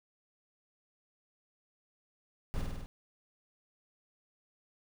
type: noise with echo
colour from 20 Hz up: brown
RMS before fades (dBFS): -33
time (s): 2.54-2.61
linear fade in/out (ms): 0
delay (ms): 50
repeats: 5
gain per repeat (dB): -2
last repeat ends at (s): 2.86
effects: none